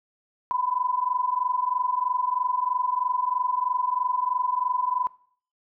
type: tone pair together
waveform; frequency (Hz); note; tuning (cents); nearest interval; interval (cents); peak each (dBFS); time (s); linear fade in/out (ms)
sine; 987.8 / 1010.9; B5 / B5; 0 / +40; unison; 40; -26; 0.51-5.07; 0
effects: noise-tail reverb RT60 0.5 s tail -19 dB re dry